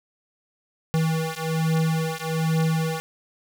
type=beating tone pair; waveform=square; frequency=160.2 / 161.4 Hz; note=E3 / E3; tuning=-49 / -36 cents; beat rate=1.2 Hz; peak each=-25 dBFS; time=0.94-3 s; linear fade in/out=0 ms; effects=8-bit